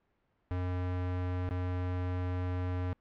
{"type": "tone with dropouts", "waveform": "square", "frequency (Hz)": 90.4, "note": "F#2", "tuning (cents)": -40, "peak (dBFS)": -32, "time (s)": [0.51, 2.93], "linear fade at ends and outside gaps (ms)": 0, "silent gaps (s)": [1.49, 1.509], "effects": ["pink hiss -75 dBFS RMS until 3 s", "low-pass 2000 Hz 12 dB/octave"]}